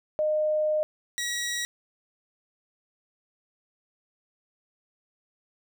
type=tone pair in turn; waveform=sine / 15% pulse; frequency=613 / 1914.9 Hz; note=D#5 / A#6; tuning=-26 / +46 cents; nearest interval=octave + minor sixth; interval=1972 cents; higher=second; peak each=-22 dBFS; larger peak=neither; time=0.19-0.83 / 1.18-1.65 s; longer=first; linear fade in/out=0 ms; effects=none